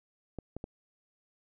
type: clicks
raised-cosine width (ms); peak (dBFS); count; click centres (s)
2; -25; 3; 0.387 / 0.566 / 0.641
effects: none